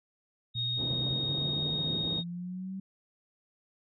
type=tone; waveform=sine; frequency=3729 Hz; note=A#7; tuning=in tune; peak=-30 dBFS; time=0.54-2.24 s; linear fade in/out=50 ms
type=exponential sweep; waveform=sine; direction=up; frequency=118.7 to 193.5 Hz; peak=-35 dBFS; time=0.55-2.8 s; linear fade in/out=5 ms
type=band-pass noise; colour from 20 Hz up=pink; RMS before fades=-39 dBFS; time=0.76-2.23 s; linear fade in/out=50 ms; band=120 to 420 Hz; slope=12 dB/octave
effects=none